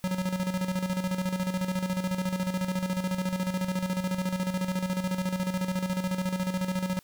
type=tone with tremolo; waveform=square; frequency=184.9 Hz; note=F#3; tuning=1 cent flat; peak=-26 dBFS; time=0.04-6.99 s; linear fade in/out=0 ms; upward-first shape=square; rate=14 Hz; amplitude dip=60%; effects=white hiss -60 dBFS RMS until 7.03 s